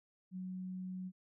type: tone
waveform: sine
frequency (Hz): 185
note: F#3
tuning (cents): 0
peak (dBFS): -40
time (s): 0.31-1.12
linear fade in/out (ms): 50
effects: none